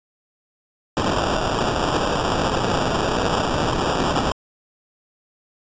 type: noise with sample-and-hold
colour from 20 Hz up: violet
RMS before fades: -21 dBFS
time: 0.97-4.32 s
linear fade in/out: 0 ms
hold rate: 2100 Hz
effects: resampled to 16000 Hz

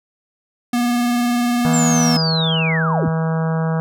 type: tone with vibrato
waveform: square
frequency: 241.2 Hz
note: B3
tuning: 41 cents flat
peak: -16 dBFS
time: 0.73-2.17 s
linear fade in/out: 5 ms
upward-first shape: triangle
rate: 20 Hz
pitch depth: 34 cents each way
type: harmonic tone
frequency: 161.7 Hz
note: E3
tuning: 33 cents flat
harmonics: 1 / 3 / 4 / 5 / 6 / 7 / 8 / 9 / 10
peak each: -17 / -27 / -29 / -31 / -33 / -34 / -35 / -36 / -37 dBFS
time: 1.65-3.8 s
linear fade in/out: 0 ms
type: linear sweep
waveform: sine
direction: down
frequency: 7540 to 49.69 Hz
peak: -19 dBFS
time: 1.73-3.09 s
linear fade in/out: 10 ms
effects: none

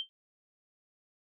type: tone with exponential decay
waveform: sine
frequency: 3136 Hz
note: G7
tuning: in tune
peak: -29 dBFS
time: 0-0.09 s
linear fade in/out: 0 ms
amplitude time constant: 19 ms
effects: none

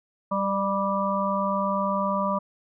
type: harmonic tone with a mistuned harmonic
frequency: 196 Hz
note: G3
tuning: in tune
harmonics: 1 / 3 / 5 / 6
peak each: -28 / -28 / -28 / -28 dBFS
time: 0.31-2.39 s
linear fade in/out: 10 ms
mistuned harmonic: 3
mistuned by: +21 cents
effects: none

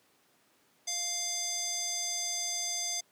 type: tone with band-pass filter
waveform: square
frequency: 698.5 Hz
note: F5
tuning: in tune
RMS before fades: -34 dBFS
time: 0.87-3.01 s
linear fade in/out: 10 ms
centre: 6000 Hz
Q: 3.9
effects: pink hiss -67 dBFS RMS until 3.11 s + high-pass 200 Hz 12 dB/octave

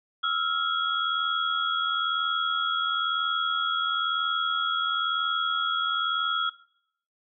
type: tone cluster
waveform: sine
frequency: 1308 / 1389 / 3326 Hz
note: E6 / F6 / G#7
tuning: -14 / -10 / +2 cents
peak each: -28 dBFS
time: 0.23-6.5 s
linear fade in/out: 10 ms
effects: noise-tail reverb RT60 0.7 s tail -20 dB re dry

